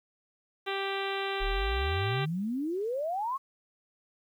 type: harmonic tone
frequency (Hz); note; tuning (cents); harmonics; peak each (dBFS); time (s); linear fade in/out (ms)
392; G4; 0; 1 / 2 / 3 / 4 / 5 / 6 / 7 / 8 / 9 / 10; -34 / -37 / -39 / -40 / -41 / -42 / -42 / -43 / -44 / -44; 0.66-2.26; 20
type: exponential sweep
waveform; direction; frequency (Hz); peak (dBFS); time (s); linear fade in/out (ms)
sine; up; 32.7 to 1125; -29; 1.4-3.38; 20
effects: 10-bit